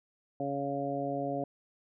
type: harmonic tone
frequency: 140 Hz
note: C#3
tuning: 18 cents sharp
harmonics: 1 / 2 / 3 / 4 / 5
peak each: -41 / -36 / -40 / -36 / -36 dBFS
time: 0.4-1.44 s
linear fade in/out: 2 ms
effects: none